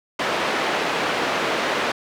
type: band-pass noise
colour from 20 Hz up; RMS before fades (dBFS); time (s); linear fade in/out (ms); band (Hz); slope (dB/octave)
pink; -23; 0.19-1.92; 5; 380 to 3000; 12
effects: none